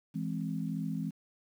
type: chord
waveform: sine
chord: E augmented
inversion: none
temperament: equal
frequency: 164.81 / 207.7 / 261.6 Hz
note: E3 / G#3 / B#3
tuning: 0 / 0 / 0 cents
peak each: -35 / -37 / -38 dBFS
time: 0.14-1.11 s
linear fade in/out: 20 ms
effects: 10-bit